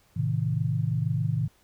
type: chord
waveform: sine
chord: A diminished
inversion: none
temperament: just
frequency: 110 / 132 / 158.4 Hz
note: A2 / C3 / Eb3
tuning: 0 / +16 / +31 cents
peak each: -28 dBFS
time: 0.16-1.48 s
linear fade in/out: 10 ms
effects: pink hiss -63 dBFS RMS until 1.63 s